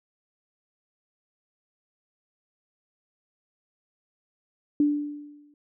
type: tone with exponential decay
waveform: sine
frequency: 293.1 Hz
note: D4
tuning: 3 cents flat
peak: -16 dBFS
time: 4.8-5.54 s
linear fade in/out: 2 ms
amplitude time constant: 160 ms
effects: none